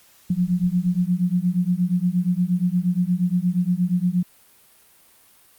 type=beating tone pair; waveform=sine; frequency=174.61 / 183.11 Hz; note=F3 / F#3; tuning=0 / -18 cents; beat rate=8.5 Hz; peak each=-21 dBFS; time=0.3-4.23 s; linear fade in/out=5 ms; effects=white hiss -54 dBFS RMS until 5.58 s + Opus 48 kbps